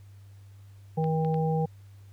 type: harmonic tone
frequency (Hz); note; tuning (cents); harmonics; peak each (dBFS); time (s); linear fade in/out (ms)
159.3; D#3; +41; 1 / 3 / 5; -25 / -30 / -32; 0.97-1.66; 10
type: clicks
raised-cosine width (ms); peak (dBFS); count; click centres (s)
0.3; -30; 3; 1.042 / 1.248 / 1.343
effects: added 99 Hz sine -47 dBFS peak until 2.12 s + pink hiss -65 dBFS RMS until 2.12 s